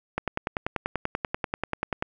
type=click train; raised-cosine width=0.5 ms; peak=-11 dBFS; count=20; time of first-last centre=0.18-2.025 s; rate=10.3 Hz; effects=none